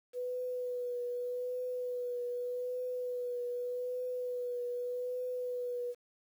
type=tone with vibrato; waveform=sine; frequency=493.9 Hz; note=B4; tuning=in tune; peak=-34 dBFS; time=0.13-5.95 s; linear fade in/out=50 ms; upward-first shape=triangle; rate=0.83 Hz; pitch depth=28 cents each way; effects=10-bit